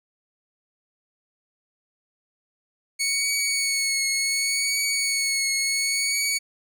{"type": "tone with vibrato", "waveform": "15% pulse", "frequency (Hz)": 2217, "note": "C#7", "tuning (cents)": 0, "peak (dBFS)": -15, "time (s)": [2.99, 6.39], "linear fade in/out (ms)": 20, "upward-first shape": "triangle", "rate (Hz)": 0.69, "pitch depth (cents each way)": 33, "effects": []}